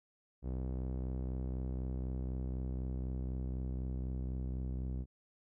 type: tone with low-pass filter sweep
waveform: sawtooth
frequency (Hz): 64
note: C2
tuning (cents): -38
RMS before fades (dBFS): -38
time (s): 0.42-5.06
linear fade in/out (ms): 50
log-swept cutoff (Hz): 470 to 280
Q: 0.74
effects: none